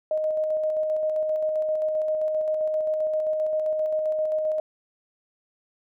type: tone with tremolo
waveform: sine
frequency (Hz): 621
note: D#5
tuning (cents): -3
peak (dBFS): -21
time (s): 0.11-4.6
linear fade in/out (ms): 2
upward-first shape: square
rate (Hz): 7.6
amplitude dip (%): 25
effects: none